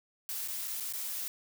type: noise with dropouts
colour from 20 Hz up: blue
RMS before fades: -37 dBFS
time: 0.29-1.28 s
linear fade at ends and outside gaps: 0 ms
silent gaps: 0.476-0.483 / 0.675-0.679 / 0.8-0.806 / 0.925-0.936 s
effects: none